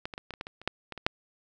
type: clicks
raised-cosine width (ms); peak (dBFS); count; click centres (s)
0.3; -18 / -23 / -21 / -22 / -25 / -19 / -24 / -30 / -11 / -22 / -24 / -6; 12; 0.055 / 0.138 / 0.179 / 0.307 / 0.338 / 0.411 / 0.469 / 0.616 / 0.676 / 0.923 / 0.977 / 1.065
effects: none